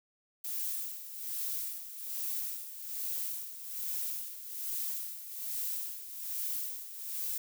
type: noise with tremolo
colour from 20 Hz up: violet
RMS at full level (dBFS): -35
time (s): 0.44-7.38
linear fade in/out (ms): 5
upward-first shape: sine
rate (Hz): 1.2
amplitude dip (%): 70
effects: none